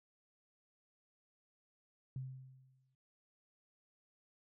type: tone with exponential decay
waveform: sine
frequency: 130.81 Hz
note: C3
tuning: in tune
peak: -38 dBFS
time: 2.16-2.95 s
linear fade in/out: 2 ms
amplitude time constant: 170 ms
effects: none